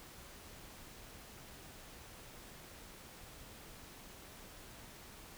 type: silence
effects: pink hiss -54 dBFS RMS until 5.37 s